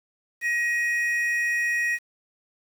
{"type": "tone pair together", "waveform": "triangle", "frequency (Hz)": [1895, 2489], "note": ["A#6", "D#7"], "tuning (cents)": [28, 0], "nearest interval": "perfect fourth", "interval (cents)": 472, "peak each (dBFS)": [-21, -28], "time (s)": [0.41, 1.99], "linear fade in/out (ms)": 50, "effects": ["8-bit"]}